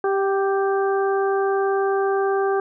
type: harmonic tone with a mistuned harmonic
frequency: 392.6 Hz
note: G4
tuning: 3 cents sharp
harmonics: 1 / 2 / 3 / 4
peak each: -19 / -25 / -29 / -31 dBFS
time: 0.04-2.6 s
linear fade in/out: 2 ms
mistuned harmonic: 2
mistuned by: -17 cents
effects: none